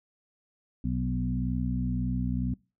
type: harmonic tone with a mistuned harmonic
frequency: 62 Hz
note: B1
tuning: 7 cents sharp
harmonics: 1 / 2 / 3 / 4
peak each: -32 / -32 / -32 / -32 dBFS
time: 0.84-2.54 s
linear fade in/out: 5 ms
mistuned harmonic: 2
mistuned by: +19 cents
effects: noise-tail reverb RT60 0.3 s tail -24 dB re dry